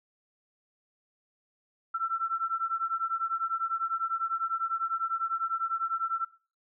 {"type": "beating tone pair", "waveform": "sine", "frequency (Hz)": [1336, 1346], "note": ["E6", "E6"], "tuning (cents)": [23, 36], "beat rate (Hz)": 10, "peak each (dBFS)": -31, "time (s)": [1.94, 6.25], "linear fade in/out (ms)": 10, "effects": ["noise-tail reverb RT60 0.4 s tail -21 dB re dry"]}